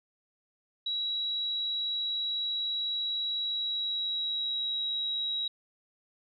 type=tone with pitch glide; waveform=sine; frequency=3886 to 3852 Hz; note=B7 to B7; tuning=-29 to -44 cents; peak=-29 dBFS; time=0.86-5.48 s; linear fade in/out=5 ms; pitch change=-15 cents; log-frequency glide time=3.38-4.82 s; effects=none